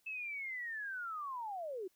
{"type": "linear sweep", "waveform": "sine", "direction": "down", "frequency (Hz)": [2637, 349.2], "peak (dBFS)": -39, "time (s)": [0.06, 1.88], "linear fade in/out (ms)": 10, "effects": ["white hiss -75 dBFS RMS until 1.95 s"]}